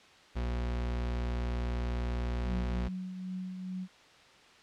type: tone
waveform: 40% pulse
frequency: 60 Hz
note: B1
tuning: 49 cents flat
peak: -30 dBFS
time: 0.35-2.89 s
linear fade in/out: 20 ms
type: tone with tremolo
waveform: sine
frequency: 185 Hz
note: F#3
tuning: in tune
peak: -34 dBFS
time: 2.42-3.88 s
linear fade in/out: 50 ms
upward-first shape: triangle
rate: 2.4 Hz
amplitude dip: 45%
effects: white hiss -57 dBFS RMS until 4.62 s + low-pass 4000 Hz 12 dB/octave